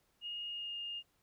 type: tone with pitch glide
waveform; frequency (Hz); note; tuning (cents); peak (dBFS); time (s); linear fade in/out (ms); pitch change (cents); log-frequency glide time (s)
sine; 2857 to 2829; F7 to F7; +39 to +22; -39; 0.21-1.03; 50; -17; 0.46-0.78
effects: pink hiss -75 dBFS RMS until 1.22 s